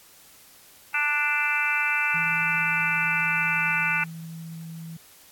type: harmonic tone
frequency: 294.4 Hz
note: D4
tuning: 4 cents sharp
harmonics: 3 / 4 / 5 / 6 / 7 / 8 / 9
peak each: -33 / -34 / -26 / -37 / -30 / -28 / -27 dBFS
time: 0.94-4.04 s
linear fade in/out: 5 ms
type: tone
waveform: sine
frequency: 163.8 Hz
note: E3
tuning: 11 cents flat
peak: -35 dBFS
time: 2.14-4.97 s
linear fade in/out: 5 ms
effects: white hiss -52 dBFS RMS until 5.31 s + AAC 64 kbps